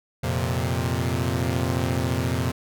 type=chord; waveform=sawtooth; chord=F suspended fourth; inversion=none; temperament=equal; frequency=87.31 / 116.54 / 130.81 Hz; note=F2 / Bb2 / C3; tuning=0 / 0 / 0 cents; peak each=-23 dBFS; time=0.23-2.52 s; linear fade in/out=10 ms; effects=none